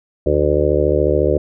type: harmonic tone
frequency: 74.1 Hz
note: D2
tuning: 16 cents sharp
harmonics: 1 / 2 / 4 / 5 / 6 / 7 / 8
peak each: -20 / -24 / -23 / -18 / -20 / -19 / -21 dBFS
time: 0.26-1.38 s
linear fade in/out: 5 ms
effects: none